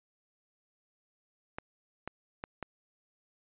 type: clicks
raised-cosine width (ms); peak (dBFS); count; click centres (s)
0.5; -22; 4; 1.585 / 2.076 / 2.439 / 2.627
effects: resampled to 8000 Hz